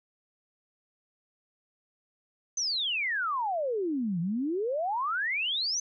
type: exponential two-way sweep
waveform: sine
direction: down then up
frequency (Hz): 6272 to 162.5 to 6272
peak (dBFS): -27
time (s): 2.57-5.8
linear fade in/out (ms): 5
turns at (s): 4.2
effects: none